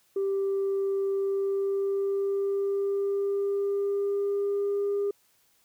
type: tone with pitch glide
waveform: sine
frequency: 392.1 to 403.6 Hz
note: G4 to G#4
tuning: 0 to -49 cents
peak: -23 dBFS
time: 0.16-5.11 s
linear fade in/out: 5 ms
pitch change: +51 cents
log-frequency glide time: 1.13-4.92 s
effects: tanh soft clip ceiling -22 dBFS + white hiss -66 dBFS RMS until 5.64 s